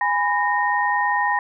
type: tone cluster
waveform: sine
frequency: 825 / 994 / 1849 Hz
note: G#5 / B5 / A#6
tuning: -12 / +11 / -15 cents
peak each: -22 dBFS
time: 0.01-1.39 s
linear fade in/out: 2 ms
effects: none